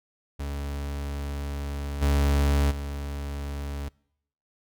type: tone with level steps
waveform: 40% pulse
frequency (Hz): 70.9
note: C#2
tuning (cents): +40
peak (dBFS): -29 / -19 / -30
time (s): 0.39-3.89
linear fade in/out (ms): 10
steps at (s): 2.01 / 2.7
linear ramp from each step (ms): 20
effects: noise-tail reverb RT60 0.8 s tail -26 dB re dry